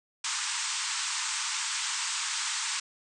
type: band-pass noise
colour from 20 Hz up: white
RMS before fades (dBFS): -32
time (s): 0.24-2.8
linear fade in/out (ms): 5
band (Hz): 870 to 8600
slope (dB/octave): 96
effects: none